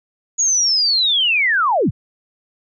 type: linear sweep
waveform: sine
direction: down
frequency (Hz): 6770 to 57.8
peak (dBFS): -13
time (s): 0.38-1.91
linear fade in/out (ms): 20
effects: none